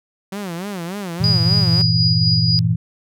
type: tone with vibrato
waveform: sawtooth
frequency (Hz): 185.7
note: F#3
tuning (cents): +7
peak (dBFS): -21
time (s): 0.32-1.82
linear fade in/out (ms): 5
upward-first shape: sine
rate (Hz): 3.4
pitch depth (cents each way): 190
type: chord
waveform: sine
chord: E diminished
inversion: first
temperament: equal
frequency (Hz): 98 / 116.54 / 164.81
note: G2 / Bb2 / E3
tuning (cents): 0 / 0 / 0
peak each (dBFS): -22 / -17 / -18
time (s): 1.2-2.76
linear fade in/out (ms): 10
type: tone with tremolo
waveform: sine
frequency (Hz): 4900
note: D#8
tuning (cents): -27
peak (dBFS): -15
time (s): 1.24-2.59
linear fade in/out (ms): 0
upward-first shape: sine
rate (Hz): 4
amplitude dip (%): 40
effects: none